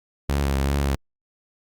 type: tone with vibrato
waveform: sawtooth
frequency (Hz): 69.3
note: C#2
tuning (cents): 0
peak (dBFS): -16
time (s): 0.29-0.95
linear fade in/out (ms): 0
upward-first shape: triangle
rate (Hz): 2.6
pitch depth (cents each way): 42
effects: Opus 48 kbps